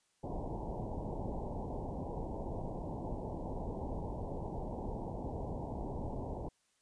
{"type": "low-pass noise", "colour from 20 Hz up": "pink", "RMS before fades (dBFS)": -40, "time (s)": [0.23, 6.49], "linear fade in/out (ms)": 10, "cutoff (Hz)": 960, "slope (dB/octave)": 96, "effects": ["white hiss -75 dBFS RMS until 6.81 s", "resampled to 22050 Hz"]}